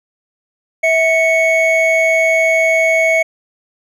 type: tone pair together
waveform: triangle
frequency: 650.8 / 2217 Hz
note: E5 / C#7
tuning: -22 / 0 cents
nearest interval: octave + major sixth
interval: 2122 cents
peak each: -11 dBFS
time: 0.83-3.23 s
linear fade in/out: 10 ms
effects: none